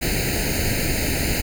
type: noise with comb filter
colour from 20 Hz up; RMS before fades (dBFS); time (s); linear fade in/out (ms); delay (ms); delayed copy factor
pink; -22; 0.01-1.42; 20; 0.44; +1
effects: none